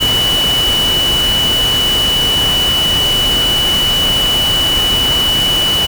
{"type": "tone in noise", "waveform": "sine", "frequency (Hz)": 2959, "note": "F#7", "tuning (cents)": -1, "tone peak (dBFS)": -11, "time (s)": [0, 5.87], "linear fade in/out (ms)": 20, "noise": "pink", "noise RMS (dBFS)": -19, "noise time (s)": [0, 5.87], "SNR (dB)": 5, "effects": []}